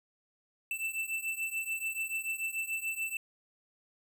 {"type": "beating tone pair", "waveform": "square", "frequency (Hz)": [2657, 2663.9], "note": ["E7", "E7"], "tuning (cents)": [13, 18], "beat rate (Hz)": 6.9, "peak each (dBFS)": [-36, -38], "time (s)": [0.71, 3.17], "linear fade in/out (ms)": 2, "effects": []}